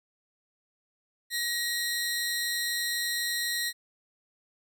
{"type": "tone pair together", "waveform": "sawtooth", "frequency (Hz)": [1892, 4096], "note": ["A#6", "C8"], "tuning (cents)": [25, -38], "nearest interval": "octave + minor second", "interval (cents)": 1337, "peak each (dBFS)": [-27, -29], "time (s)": [1.3, 3.73], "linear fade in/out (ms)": 50, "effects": []}